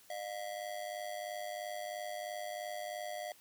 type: ring-modulated tone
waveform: square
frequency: 659.3 Hz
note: E5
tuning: in tune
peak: -37 dBFS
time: 0.1-3.32 s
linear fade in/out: 2 ms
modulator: 51.5 Hz
effects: white hiss -62 dBFS RMS until 3.4 s